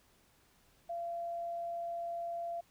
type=tone; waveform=sine; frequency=684 Hz; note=F5; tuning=36 cents flat; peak=-36 dBFS; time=0.89-2.61 s; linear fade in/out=10 ms; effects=pink hiss -68 dBFS RMS until 2.7 s